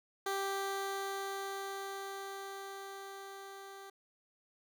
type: tone with level ramp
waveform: 15% pulse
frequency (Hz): 392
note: G4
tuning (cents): 0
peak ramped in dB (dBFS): -27 to -42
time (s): 0.26-3.9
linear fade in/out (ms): 5
effects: none